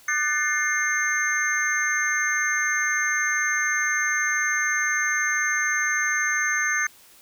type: tone cluster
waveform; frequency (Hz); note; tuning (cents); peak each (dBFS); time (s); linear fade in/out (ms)
sine; 1204 / 1500 / 1767 / 2124 / 6300; D6 / F#6 / A6 / C7 / G8; +43 / +23 / +7 / +25 / +8; -31 / -27 / -25 / -27 / -29; 0.08-6.87; 5
effects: white hiss -52 dBFS RMS until 7.21 s